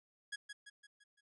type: tone with echo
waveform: sawtooth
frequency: 1663 Hz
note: G#6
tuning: 2 cents sharp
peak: -36 dBFS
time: 0.32-0.36 s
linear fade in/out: 10 ms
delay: 170 ms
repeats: 5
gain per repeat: -6 dB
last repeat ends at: 1.21 s
effects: resampled to 24000 Hz